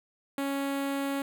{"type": "tone with notch filter", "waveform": "sawtooth", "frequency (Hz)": 277.2, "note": "C#4", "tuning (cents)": 0, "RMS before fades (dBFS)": -31, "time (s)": [0.38, 1.22], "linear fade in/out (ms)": 2, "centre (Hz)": 5500, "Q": 1.4, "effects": []}